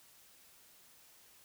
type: silence
effects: white hiss -62 dBFS RMS until 1.44 s